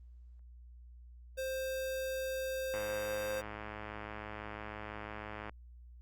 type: tone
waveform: square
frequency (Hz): 525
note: C5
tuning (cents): +6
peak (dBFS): -36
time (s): 1.37-3.42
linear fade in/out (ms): 20
type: click train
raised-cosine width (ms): 0.5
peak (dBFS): -28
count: 293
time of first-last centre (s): 2.74-5.495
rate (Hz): 106
effects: added 60 Hz sine -51 dBFS peak until 6.01 s + Opus 24 kbps